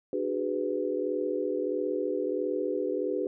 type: chord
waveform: sine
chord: G# half-diminished seventh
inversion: second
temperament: just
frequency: 299 / 373.8 / 415.3 / 498.4 Hz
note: D4 / F#4 / G#4 / B4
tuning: +31 / +18 / 0 / +16 cents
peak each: -34 / -32 / -33 / -32 dBFS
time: 0.13-3.27 s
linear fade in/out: 2 ms
effects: none